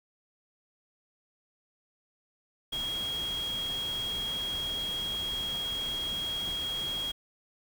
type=tone in noise; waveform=sine; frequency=3279 Hz; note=G#7; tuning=23 cents flat; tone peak=-31 dBFS; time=2.72-7.12 s; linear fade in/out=10 ms; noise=pink; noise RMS=-42 dBFS; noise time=2.72-7.12 s; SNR=+8 dB; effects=none